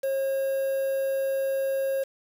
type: tone with quantisation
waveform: triangle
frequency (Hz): 540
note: C#5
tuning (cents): -45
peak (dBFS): -22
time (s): 0.03-2.04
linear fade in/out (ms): 10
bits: 7
effects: none